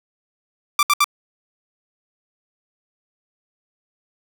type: tone bursts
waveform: sawtooth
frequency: 1174.7 Hz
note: D6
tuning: in tune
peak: -9 dBFS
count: 3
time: 0.79-1.043 s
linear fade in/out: 2 ms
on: 39 ms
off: 68 ms
effects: none